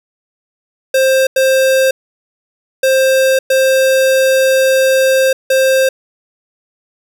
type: tone bursts at uneven times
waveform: square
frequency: 528 Hz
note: C5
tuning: 16 cents sharp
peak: -9 dBFS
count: 5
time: 0.94-1.27 / 1.36-1.91 / 2.83-3.39 / 3.5-5.33 / 5.5-5.89 s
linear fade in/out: 5 ms
effects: none